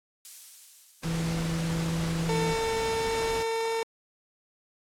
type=noise with exponential decay; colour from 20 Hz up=violet; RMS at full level=-36 dBFS; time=0.25-2.46 s; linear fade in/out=0 ms; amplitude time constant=480 ms
type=noise; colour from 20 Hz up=pink; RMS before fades=-36 dBFS; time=1.03-3.43 s; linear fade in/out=5 ms
type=harmonic tone; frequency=164.81 Hz; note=E3; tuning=in tune; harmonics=1 / 2 / 3; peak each=-27 / -40 / -42 dBFS; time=1.04-2.54 s; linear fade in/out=20 ms
type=tone with pitch glide; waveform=30% pulse; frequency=449.6 to 453.3 Hz; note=A4 to A#4; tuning=+37 to -48 cents; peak=-24 dBFS; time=2.29-3.83 s; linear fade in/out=2 ms; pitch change=+15 cents; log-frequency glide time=2.83-3.7 s
effects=low-pass 9000 Hz 12 dB/octave + AAC 64 kbps